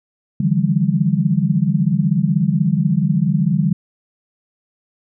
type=tone cluster; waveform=sine; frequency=145 / 161.2 / 177.5 / 201.9 Hz; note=D3 / E3 / F3 / G#3; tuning=-22 / -38 / +28 / -49 cents; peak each=-19 dBFS; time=0.4-3.73 s; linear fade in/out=5 ms; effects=none